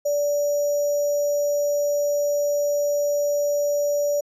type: tone with sample-and-hold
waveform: sine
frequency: 580 Hz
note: D5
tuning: 22 cents flat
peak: -19 dBFS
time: 0.05-4.21 s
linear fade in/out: 10 ms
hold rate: 6300 Hz
effects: resampled to 32000 Hz